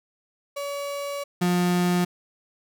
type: tone pair in turn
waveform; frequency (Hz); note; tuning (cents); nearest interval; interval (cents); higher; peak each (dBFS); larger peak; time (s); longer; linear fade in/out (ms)
35% pulse; 567 / 177.67; C#5 / F3; +39 / +30; octave + minor sixth; 2009; first; -27 / -18; second; 0.56-1.24 / 1.41-2.05; first; 10
effects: none